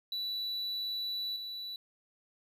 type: tone with level steps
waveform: triangle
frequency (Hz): 3951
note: B7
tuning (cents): 0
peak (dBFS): -32 / -37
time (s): 0.12-1.76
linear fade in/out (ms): 2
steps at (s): 1.36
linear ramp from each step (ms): 2
effects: none